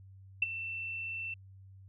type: tone with ADSR envelope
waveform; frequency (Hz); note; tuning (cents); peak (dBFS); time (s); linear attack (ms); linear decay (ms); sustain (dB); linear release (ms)
sine; 2681; E7; +29; -22; 0.42-1.34; 5; 21; -14; 3
effects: added 96 Hz sine -51 dBFS peak until 1.88 s

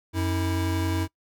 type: tone pair together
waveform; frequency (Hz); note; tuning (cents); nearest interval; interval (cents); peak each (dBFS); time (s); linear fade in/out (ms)
square; 91.2 / 323.9; F#2 / E4; -24 / -30; octave + minor seventh; 2194; -26 / -29; 0.13-1.08; 50
effects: noise-tail reverb RT60 0.1 s tail -21 dB re dry

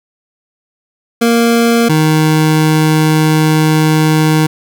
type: tone pair in turn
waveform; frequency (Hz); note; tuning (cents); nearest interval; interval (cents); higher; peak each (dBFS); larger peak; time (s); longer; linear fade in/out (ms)
25% pulse; 233.1 / 155.91; A#3 / D#3; 0 / +4; perfect fifth; 696; first; -4; neither; 1.21-1.89 / 1.89-4.47; second; 10
effects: none

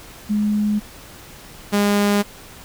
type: tone pair in turn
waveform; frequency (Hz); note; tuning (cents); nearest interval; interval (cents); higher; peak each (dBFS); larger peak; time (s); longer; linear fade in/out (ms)
sine / sawtooth; 209.5 / 204.1; G#3 / G#3; +15 / -30; unison; 45; first; -16 / -11; second; 0.29-0.8 / 1.72-2.23; neither; 20
effects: pink hiss -41 dBFS RMS until 2.64 s

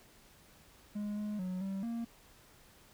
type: tone with pitch steps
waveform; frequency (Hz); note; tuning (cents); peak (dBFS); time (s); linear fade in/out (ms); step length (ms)
triangle; 207.5 / 209.7 / 183.8 / 193.6 / 232.4; G#3 / G#3 / F#3 / G3 / A#3; -1 / +17 / -11 / -21 / -5; -33; 0.95-2.05; 10; 220
effects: pink hiss -61 dBFS RMS until 2.93 s

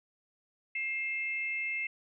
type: tone pair together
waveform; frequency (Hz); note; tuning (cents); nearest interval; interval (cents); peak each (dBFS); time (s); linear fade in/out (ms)
sine; 2124 / 2637; C7 / E7; +25 / 0; major third; 375; -33 / -36; 0.75-1.87; 5
effects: none

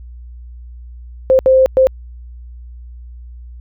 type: tone bursts at uneven times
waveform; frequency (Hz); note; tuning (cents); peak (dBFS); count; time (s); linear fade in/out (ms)
sine; 523.3; C5; 0; -6; 3; 1.3-1.39 / 1.46-1.66 / 1.77-1.87; 0
effects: added 60 Hz sine -31 dBFS peak until 3.6 s

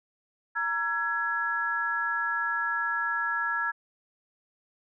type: tone cluster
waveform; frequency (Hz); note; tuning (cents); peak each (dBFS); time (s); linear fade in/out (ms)
sine; 934 / 1350 / 1673; A#5 / E6 / G#6; +3 / +41 / +12; -34 / -31 / -28; 0.55-3.72; 20
effects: none

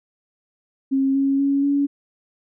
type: tone with pitch steps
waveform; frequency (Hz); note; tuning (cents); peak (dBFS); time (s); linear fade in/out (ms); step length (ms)
sine; 269.8 / 274 / 278.3 / 282.7; C#4 / C#4 / C#4 / C#4; -47 / -20 / +7 / +34; -16; 0.91-1.87; 20; 240
effects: none

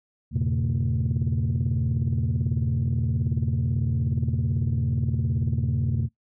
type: tone cluster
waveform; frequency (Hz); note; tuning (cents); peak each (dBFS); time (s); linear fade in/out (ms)
sine; 84.4 / 104.3 / 122.9 / 140.5 / 225.3; E2 / G#2 / B2 / C#3 / A3; +41 / +8 / -8 / +24 / +41; -27 / -29 / -25 / -27 / -31; 0.31-6.09; 50
effects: noise-tail reverb RT60 0.1 s tail -17 dB re dry + tanh soft clip ceiling -16 dBFS

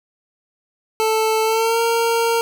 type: tone with pitch glide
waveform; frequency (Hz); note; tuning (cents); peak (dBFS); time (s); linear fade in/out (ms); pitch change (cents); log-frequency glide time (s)
25% pulse; 440 to 461.6; A4 to A#4; 0 to -17; -12; 1-2.41; 0; +83; 1.43-1.8
effects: none

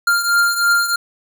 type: beating tone pair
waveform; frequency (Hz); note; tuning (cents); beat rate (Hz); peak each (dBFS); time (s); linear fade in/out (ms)
square; 1396.9 / 1400; F6 / F6; 0 / +4; 3.1; -15 / -20; 0.07-0.96; 5
effects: none

